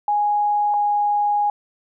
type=tone pair in turn; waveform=sine; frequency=829 / 826 Hz; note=G#5 / G#5; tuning=-3 / -10 cents; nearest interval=unison; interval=7 cents; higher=first; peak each=-16 dBFS; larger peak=neither; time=0.08-0.74 / 0.74-1.5 s; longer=second; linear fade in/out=2 ms; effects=none